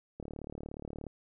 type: click train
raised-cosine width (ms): 2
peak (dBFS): -28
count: 33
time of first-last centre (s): 0.2-1.067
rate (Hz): 36.9
effects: none